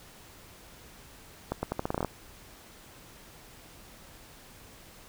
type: accelerating click train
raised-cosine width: 1 ms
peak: -15 dBFS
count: 11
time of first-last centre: 1.52-2.047 s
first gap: 110 ms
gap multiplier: 0.82
effects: pink hiss -52 dBFS RMS until 5.08 s